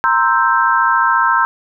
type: chord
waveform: sine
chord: C dominant seventh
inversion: third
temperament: equal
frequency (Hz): 932.3 / 1046.5 / 1318.5 / 1568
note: Bb5 / C6 / E6 / G6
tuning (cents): 0 / 0 / 0 / 0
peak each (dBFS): -16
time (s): 0.04-1.45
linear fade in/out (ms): 0
effects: none